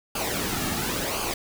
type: noise with flanger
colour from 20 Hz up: pink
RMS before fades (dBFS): -28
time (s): 0.15-1.34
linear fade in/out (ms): 5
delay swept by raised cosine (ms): 0.53 to 2.03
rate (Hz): 0.95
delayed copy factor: -0.6
effects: none